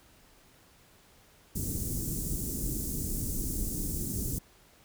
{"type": "band-stop noise", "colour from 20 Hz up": "pink", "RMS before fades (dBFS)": -33, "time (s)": [1.55, 4.39], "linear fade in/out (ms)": 10, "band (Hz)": [330, 7000], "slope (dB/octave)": 24, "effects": ["pink hiss -60 dBFS RMS until 4.84 s"]}